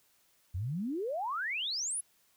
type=exponential sweep; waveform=sine; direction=up; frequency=82 to 11175 Hz; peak=-32 dBFS; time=0.54-2.01 s; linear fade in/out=10 ms; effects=white hiss -69 dBFS RMS until 2.36 s